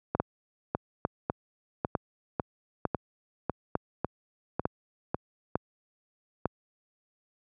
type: two click trains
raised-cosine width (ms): 1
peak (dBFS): -13 / -12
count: 10 / 8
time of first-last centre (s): 0.2-5.145 / 0.15-6.456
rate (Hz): 1.82 / 1.11
effects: high-pass 80 Hz 12 dB/octave